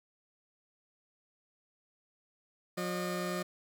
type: tone pair together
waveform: 20% pulse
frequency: 179.72 / 608 Hz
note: F3 / D#5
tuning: +50 / -40 cents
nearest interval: octave + major sixth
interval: 2110 cents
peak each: -30 / -33 dBFS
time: 2.77-3.43 s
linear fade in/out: 10 ms
effects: none